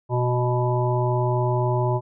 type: harmonic tone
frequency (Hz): 123.47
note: B2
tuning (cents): 0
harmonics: 1 / 3 / 5 / 7 / 8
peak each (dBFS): -21 / -26 / -28 / -29 / -30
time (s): 0.09-2.01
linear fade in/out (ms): 50
effects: none